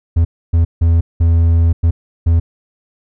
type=tone bursts at uneven times; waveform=triangle; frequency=83.4 Hz; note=E2; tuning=21 cents sharp; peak=-6 dBFS; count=6; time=0.16-0.25 / 0.53-0.65 / 0.81-1.01 / 1.2-1.73 / 1.83-1.91 / 2.26-2.4 s; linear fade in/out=10 ms; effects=none